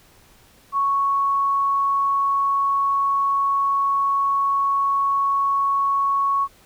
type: tone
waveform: sine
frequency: 1108.7 Hz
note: C#6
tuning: in tune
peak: -17 dBFS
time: 0.72-6.48 s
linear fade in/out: 50 ms
effects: pink hiss -53 dBFS RMS until 6.65 s